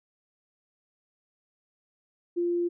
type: tone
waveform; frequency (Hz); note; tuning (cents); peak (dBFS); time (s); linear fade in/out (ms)
sine; 347.3; F4; -10; -24; 2.36-2.69; 20
effects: none